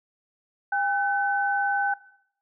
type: tone pair together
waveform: sine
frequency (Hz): 804 / 1517.7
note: G5 / F#6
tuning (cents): +44 / +44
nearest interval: major seventh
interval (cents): 1100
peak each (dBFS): -25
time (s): 0.72-1.94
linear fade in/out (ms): 5
effects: noise-tail reverb RT60 0.7 s tail -19 dB re dry